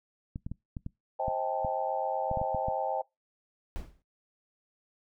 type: clicks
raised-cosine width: 5 ms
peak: -24 dBFS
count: 12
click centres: 0.359 / 0.465 / 0.516 / 0.768 / 0.864 / 1.282 / 1.648 / 2.314 / 2.373 / 2.415 / 2.547 / 2.684 s
type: chord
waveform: sine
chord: A half-diminished seventh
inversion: first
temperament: just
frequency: 528 / 633.6 / 792 / 880 Hz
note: C5 / Eb5 / G5 / A5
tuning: +16 / +31 / +18 / 0 cents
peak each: -35 / -35 / -32 / -36 dBFS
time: 1.19-3.02 s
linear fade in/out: 10 ms
type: noise with exponential decay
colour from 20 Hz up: brown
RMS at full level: -33 dBFS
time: 3.76-4.02 s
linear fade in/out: 0 ms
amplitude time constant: 56 ms
effects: noise-tail reverb RT60 0.2 s tail -24 dB re dry